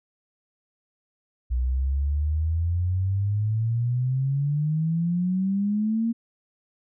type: exponential sweep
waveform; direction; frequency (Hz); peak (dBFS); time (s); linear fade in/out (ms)
sine; up; 60.4 to 233.1; -21; 1.5-6.13; 20
effects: none